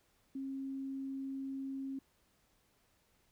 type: tone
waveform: sine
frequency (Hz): 270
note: C#4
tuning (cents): -45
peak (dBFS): -38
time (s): 0.35-1.99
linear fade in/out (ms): 5
effects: pink hiss -73 dBFS RMS until 3.31 s